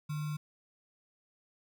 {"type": "tone with sample-and-hold", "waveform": "sine", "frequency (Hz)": 150.6, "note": "D3", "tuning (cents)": 44, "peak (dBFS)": -33, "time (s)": [0.09, 0.37], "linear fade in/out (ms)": 10, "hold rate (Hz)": 1225, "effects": []}